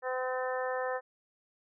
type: harmonic tone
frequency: 255.8 Hz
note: C4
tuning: 39 cents flat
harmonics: 2 / 3 / 4 / 5 / 6 / 7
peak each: -33 / -38 / -40 / -42 / -45 / -40 dBFS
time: 0.02-1.01 s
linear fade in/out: 50 ms
effects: none